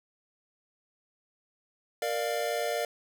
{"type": "chord", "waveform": "square", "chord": "Bb major", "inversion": "none", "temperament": "equal with one note detuned", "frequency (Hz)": [466.2, 594.5, 698.5], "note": ["Bb4", "D5", "F5"], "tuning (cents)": [0, 21, 0], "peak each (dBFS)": [-34, -33, -34], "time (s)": [2.02, 2.85], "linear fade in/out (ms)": 2, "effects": []}